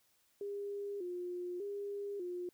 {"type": "tone with vibrato", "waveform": "sine", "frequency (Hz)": 379.4, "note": "F#4", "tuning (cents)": 43, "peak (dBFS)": -38, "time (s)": [0.41, 2.49], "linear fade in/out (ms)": 2, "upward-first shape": "square", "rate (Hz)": 0.84, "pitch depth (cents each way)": 110, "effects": ["white hiss -73 dBFS RMS until 2.53 s"]}